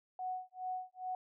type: tone with tremolo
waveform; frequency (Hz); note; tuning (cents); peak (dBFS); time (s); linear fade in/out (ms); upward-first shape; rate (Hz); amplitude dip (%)
sine; 740; F#5; 0; -35; 0.19-1.15; 2; sine; 2.4; 100
effects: none